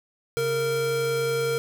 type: tone pair together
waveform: square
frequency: 137.2 / 462.4 Hz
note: C#3 / A#4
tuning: -17 / -14 cents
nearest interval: octave + major sixth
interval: 2103 cents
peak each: -33 / -24 dBFS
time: 0.37-1.58 s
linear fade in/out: 0 ms
effects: none